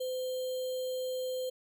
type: tone with sample-and-hold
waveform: sine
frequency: 511 Hz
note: C5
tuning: 41 cents flat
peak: -32 dBFS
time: 0-1.5 s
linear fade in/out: 10 ms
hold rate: 3675 Hz
effects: none